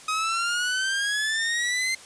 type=exponential sweep; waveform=sawtooth; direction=up; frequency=1256 to 2093 Hz; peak=-20 dBFS; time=0.08-1.95 s; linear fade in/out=5 ms; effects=white hiss -46 dBFS RMS until 2.05 s + resampled to 22050 Hz